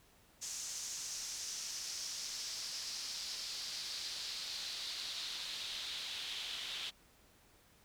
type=noise with band-pass filter sweep; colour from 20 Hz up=pink; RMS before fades=-43 dBFS; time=0.41-6.91 s; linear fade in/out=20 ms; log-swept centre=6500 to 3400 Hz; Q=3.1; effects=pink hiss -66 dBFS RMS until 7.84 s